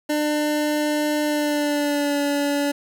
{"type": "tone with pitch glide", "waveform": "25% pulse", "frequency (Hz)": [299.4, 286.5], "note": ["D4", "D4"], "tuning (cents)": [33, -43], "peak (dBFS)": -16, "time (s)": [0.09, 2.72], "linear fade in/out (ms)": 10, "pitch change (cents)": -76, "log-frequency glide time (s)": [1.22, 2.2], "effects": ["8-bit"]}